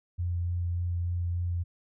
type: tone with vibrato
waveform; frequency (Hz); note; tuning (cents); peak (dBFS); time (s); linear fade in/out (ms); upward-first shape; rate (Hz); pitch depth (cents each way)
sine; 87.31; F2; 0; -27; 0.18-1.64; 20; sine; 3.4; 12
effects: none